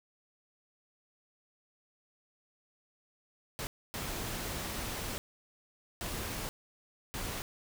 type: noise bursts at uneven times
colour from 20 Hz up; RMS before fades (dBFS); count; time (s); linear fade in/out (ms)
pink; -38; 4; 3.59-3.67 / 3.94-5.18 / 6.01-6.49 / 7.14-7.42; 0
effects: none